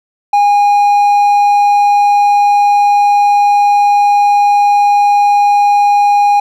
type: tone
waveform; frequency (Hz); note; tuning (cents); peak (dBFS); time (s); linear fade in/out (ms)
triangle; 818; G#5; -26; -4; 0.33-6.4; 5
effects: none